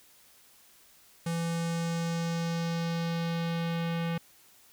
square tone with low-pass filter sweep, 167.5 Hz, E3, 28 cents sharp, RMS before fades -31 dBFS, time 1.26-4.18 s, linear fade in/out 5 ms, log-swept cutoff 9800 to 2900 Hz, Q 1.5, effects white hiss -59 dBFS RMS until 4.72 s

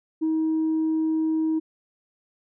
sine tone, 317.5 Hz, D#4, 35 cents sharp, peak -19 dBFS, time 0.21-1.6 s, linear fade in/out 20 ms, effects tanh soft clip ceiling -18 dBFS

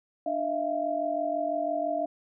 sine tone cluster, 296.5 / 640 / 686 Hz, D4 / D#5 / F5, +17 / +49 / -31 cents, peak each -35 / -30 / -29 dBFS, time 0.26-2.06 s, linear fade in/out 5 ms, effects none

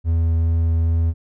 triangle tone with vibrato, 82.41 Hz, E2, in tune, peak -13 dBFS, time 0.04-1.14 s, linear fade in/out 50 ms, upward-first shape triangle, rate 2.4 Hz, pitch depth 8 cents each way, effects none

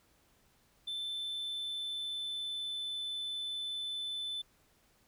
sine tone with pitch glide, 3535 to 3515 Hz, A7 to A7, +7 to -2 cents, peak -33 dBFS, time 0.87-4.42 s, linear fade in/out 10 ms, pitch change -9 cents, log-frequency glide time 1.05-3.01 s, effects tanh soft clip ceiling -35 dBFS + pink hiss -69 dBFS RMS until 5.07 s

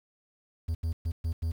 triangle tone bursts at uneven times, 82 Hz, E2, 9 cents flat, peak -25 dBFS, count 5, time 0.68-0.75 / 0.83-0.93 / 1.05-1.12 / 1.24-1.33 / 1.42-1.52 s, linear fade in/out 10 ms, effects 9-bit

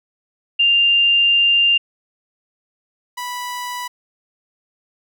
sine / sawtooth tone pair in turn, 2794 / 985.1 Hz, F7 / B5, 0 / -5 cents, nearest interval octave + tritone, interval 1805 cents, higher first, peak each -11 / -21 dBFS, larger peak first, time 0.59-1.78 / 3.17-3.88 s, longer first, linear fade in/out 10 ms, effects none

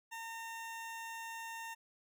20% pulse tone, 912 Hz, A#5, 38 cents flat, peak -38 dBFS, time 0.11-1.75 s, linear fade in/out 20 ms, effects none

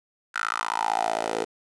10% pulse tone with high-pass filter sweep, 55.5 Hz, A1, 16 cents sharp, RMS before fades -27 dBFS, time 0.34-1.45 s, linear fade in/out 20 ms, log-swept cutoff 1500 to 460 Hz, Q 6, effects resampled to 22050 Hz + 8-bit

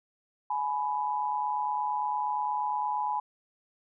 sine tone pair together, 842 / 990.6 Hz, G#5 / B5, +24 / +5 cents, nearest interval minor third, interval 281 cents, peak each -30 / -30 dBFS, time 0.5-3.2 s, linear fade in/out 5 ms, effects none

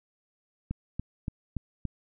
click train, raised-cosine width 5 ms, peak -19 dBFS, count 5, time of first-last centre 0.71-1.853 s, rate 3.5 Hz, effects none

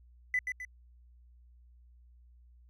triangle tone with echo, 2000 Hz, B6, 21 cents sharp, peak -23 dBFS, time 0.34-0.39 s, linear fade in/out 2 ms, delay 130 ms, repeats 2, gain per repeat -7 dB, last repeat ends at 0.65 s, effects tanh soft clip ceiling -24 dBFS + added 60 Hz sine -56 dBFS peak until 2.69 s

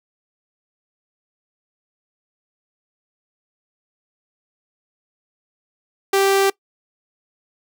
sawtooth tone, 391.6 Hz, G4, 2 cents flat, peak -10 dBFS, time 6.13-6.5 s, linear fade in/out 5 ms, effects noise-tail reverb RT60 0.1 s tail -22 dB re dry

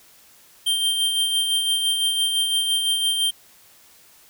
square tone with tremolo, 3160 Hz, G7, 13 cents sharp, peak -18 dBFS, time 0.66-3.31 s, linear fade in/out 10 ms, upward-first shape sine, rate 5.9 Hz, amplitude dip 40%, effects white hiss -52 dBFS RMS until 4.29 s

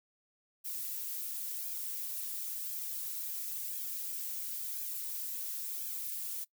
violet noise with flanger, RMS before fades -39 dBFS, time 0.64-6.45 s, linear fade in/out 20 ms, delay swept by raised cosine 1.2 to 5.1 ms, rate 0.96 Hz, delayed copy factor +1, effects noise-tail reverb RT60 0.1 s tail -21 dB re dry

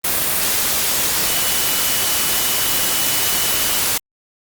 sine tone in noise, 2960 Hz, F#7, in tune, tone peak -28 dBFS, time 1.27-3.79 s, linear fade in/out 5 ms, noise white, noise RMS -18 dBFS, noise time 0.04-3.98 s, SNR -13 dB, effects Opus 32 kbps

